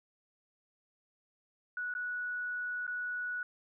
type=tone with dropouts; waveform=sine; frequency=1470 Hz; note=F#6; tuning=12 cents flat; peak=-34 dBFS; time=1.77-3.43 s; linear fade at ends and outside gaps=2 ms; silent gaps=1.939-1.95 / 2.867-2.877 s; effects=none